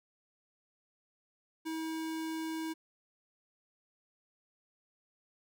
square tone, 320.8 Hz, E4, 47 cents flat, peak -36 dBFS, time 1.65-2.74 s, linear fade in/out 20 ms, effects none

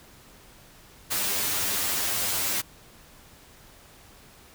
white noise with comb filter, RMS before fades -27 dBFS, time 1.1-2.62 s, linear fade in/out 20 ms, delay 10 ms, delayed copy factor +0.8, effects pink hiss -52 dBFS RMS until 4.54 s

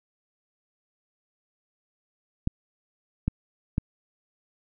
clicks, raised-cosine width 5 ms, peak -11 dBFS, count 3, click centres 2.474 / 3.28 / 3.781 s, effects none

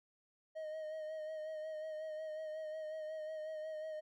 triangle tone with vibrato, 624 Hz, D#5, 5 cents sharp, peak -39 dBFS, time 0.55-4.01 s, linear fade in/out 20 ms, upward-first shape sine, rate 5.5 Hz, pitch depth 30 cents each way, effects none

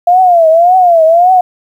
sine tone with vibrato, 690 Hz, F5, 21 cents flat, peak -3 dBFS, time 0.07-1.41 s, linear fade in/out 5 ms, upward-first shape triangle, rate 1.8 Hz, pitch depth 160 cents each way, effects 7-bit

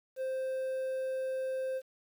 triangle tone with quantisation, 523.3 Hz, C5, in tune, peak -30 dBFS, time 0.16-1.82 s, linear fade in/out 50 ms, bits 10, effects none

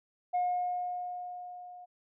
sine tone with level ramp, 718 Hz, F5, 48 cents sharp, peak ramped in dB -24 to -46 dBFS, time 0.33-1.86 s, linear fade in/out 20 ms, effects tanh soft clip ceiling -24 dBFS

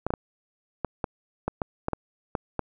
clicks, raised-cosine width 1 ms, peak -12 dBFS, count 11, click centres 0.066 / 0.105 / 0.138 / 0.847 / 1.042 / 1.48 / 1.618 / 1.884 / 1.933 / 2.352 / 2.593 s, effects none

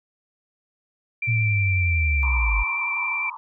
sine tone with vibrato, 2349 Hz, D7, in tune, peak -23 dBFS, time 1.22-3.3 s, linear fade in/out 5 ms, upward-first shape triangle, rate 11 Hz, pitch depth 15 cents each way
sine linear sweep, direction down, 116.54 to 47.24 Hz, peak -19 dBFS, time 1.27-2.64 s, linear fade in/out 20 ms
white band-pass noise, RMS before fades -33 dBFS, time 2.23-3.37 s, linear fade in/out 0 ms, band 920 to 1100 Hz, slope 96 dB/octave
effects none

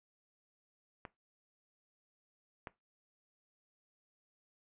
clicks, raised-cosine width 0.5 ms, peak -29 / -27 dBFS, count 2, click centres 1.052 / 2.672 s, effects noise-tail reverb RT60 0.2 s tail -19 dB re dry + resampled to 8000 Hz

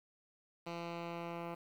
10% pulse tone with low-pass filter sweep, 170 Hz, F3, 46 cents flat, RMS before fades -43 dBFS, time 0.66-1.55 s, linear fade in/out 10 ms, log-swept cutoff 4200 to 1900 Hz, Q 1, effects 10-bit

